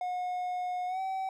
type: tone with pitch glide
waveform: triangle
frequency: 724 to 764.4 Hz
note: F#5 to G5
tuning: -38 to -44 cents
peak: -29 dBFS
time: 0.01-1.29 s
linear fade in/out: 2 ms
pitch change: +94 cents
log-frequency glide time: 0.87-1 s
effects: none